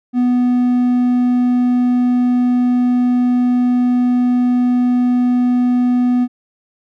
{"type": "tone with hard clipping", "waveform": "triangle", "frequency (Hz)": 246.9, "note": "B3", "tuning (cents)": 0, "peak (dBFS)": -12, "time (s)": [0.13, 6.28], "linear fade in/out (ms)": 50, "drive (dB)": 6, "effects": []}